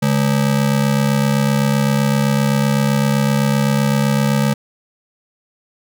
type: ring-modulated tone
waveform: square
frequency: 176.5 Hz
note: F3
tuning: 19 cents sharp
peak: -11 dBFS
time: 0.02-4.54 s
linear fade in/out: 10 ms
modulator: 33.9 Hz
effects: none